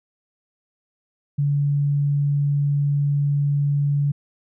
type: tone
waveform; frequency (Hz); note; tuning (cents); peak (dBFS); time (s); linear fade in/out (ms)
sine; 143.3; D3; -42; -17; 1.38-4.12; 10
effects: none